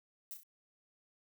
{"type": "noise with echo", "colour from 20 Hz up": "violet", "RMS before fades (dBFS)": -44, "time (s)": [0.31, 0.34], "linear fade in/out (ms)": 0, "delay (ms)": 31, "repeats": 3, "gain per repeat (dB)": -6, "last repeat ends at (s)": 0.433, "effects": []}